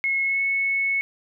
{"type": "tone with pitch glide", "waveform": "sine", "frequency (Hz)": [2175, 2202], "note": ["C#7", "C#7"], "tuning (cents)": [-33, -12], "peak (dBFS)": -20, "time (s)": [0.04, 1.01], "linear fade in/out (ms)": 0, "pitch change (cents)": 21, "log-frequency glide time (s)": [0.23, 0.41], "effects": []}